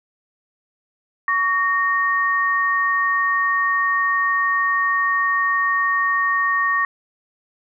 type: tone pair together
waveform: sine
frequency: 1126.6 / 1850 Hz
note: C#6 / A#6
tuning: +28 / -14 cents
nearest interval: major sixth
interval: 858 cents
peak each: -19 dBFS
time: 1.28-6.85 s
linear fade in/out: 2 ms
effects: none